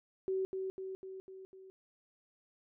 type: tone with echo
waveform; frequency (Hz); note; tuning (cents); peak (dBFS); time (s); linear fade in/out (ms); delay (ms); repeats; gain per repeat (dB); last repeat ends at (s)
sine; 380; F#4; +46; -31; 0.28-0.45; 0; 250; 5; -4; 1.7
effects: none